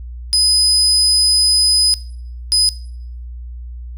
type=tone bursts at uneven times; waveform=35% pulse; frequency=5010 Hz; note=D#8; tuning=11 cents sharp; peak=-8 dBFS; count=2; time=0.33-1.94 / 2.52-2.69 s; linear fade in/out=0 ms; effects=noise-tail reverb RT60 0.6 s tail -18 dB re dry + added 60 Hz sine -27 dBFS peak until 3.97 s